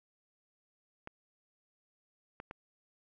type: clicks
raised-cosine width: 0.5 ms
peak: -28 dBFS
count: 3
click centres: 1.074 / 2.401 / 2.511 s
effects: none